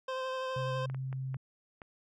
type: tone with vibrato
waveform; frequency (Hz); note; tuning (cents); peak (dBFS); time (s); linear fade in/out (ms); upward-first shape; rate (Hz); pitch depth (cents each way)
25% pulse; 520; C5; -11; -30; 0.08-0.86; 5; sine; 12; 14
type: tone with pitch glide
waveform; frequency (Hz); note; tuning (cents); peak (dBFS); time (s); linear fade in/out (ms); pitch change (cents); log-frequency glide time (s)
sine; 130.81 to 131.95; C3 to C3; 0 to +15; -34; 0.56-1.37; 5; +15; 0.71-0.77
type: clicks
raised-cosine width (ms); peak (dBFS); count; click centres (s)
0.5; -31; 5; 0.899 / 0.946 / 1.128 / 1.344 / 1.818
effects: low-pass 4000 Hz 12 dB/octave